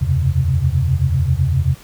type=tone cluster; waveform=sine; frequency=79.9 / 90.6 / 128.3 / 136 Hz; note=D#2 / F#2 / C3 / C#3; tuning=+47 / -36 / -34 / -33 cents; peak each=-19 dBFS; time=0.01-1.75 s; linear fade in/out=10 ms; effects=pink hiss -43 dBFS RMS until 1.83 s